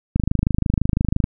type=click train; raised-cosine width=5 ms; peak=-5 dBFS; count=29; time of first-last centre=0.16-1.241 s; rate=25.9 Hz; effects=none